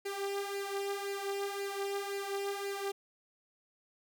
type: tone with flanger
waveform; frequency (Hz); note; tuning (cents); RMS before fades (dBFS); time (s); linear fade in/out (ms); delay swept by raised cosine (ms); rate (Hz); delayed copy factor
sawtooth; 398.1; G4; +27; -37; 0.05-2.92; 10; 0.42 to 2.92; 1.9; +0.65
effects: none